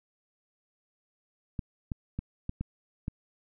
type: clicks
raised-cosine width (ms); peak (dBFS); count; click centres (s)
5; -20; 6; 1.592 / 1.918 / 2.19 / 2.494 / 2.61 / 3.081
effects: none